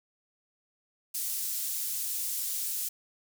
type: high-pass noise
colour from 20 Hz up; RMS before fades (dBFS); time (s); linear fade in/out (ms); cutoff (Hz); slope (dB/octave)
pink; -33; 1.14-2.89; 10; 8500; 12
effects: none